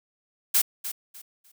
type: noise with echo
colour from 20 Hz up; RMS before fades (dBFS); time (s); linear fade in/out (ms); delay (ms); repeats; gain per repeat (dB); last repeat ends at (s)
blue; -20; 0.54-0.62; 10; 300; 3; -12; 1.52
effects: none